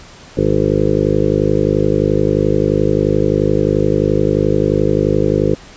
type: harmonic tone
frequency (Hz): 51.5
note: G#1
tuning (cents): -14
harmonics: 1 / 2 / 3 / 4 / 6 / 7 / 8 / 9 / 10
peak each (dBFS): -24 / -21 / -19 / -22 / -20 / -19 / -19 / -19 / -21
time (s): 0.37-5.55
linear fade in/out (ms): 5
effects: pink hiss -39 dBFS RMS until 5.76 s + resampled to 16000 Hz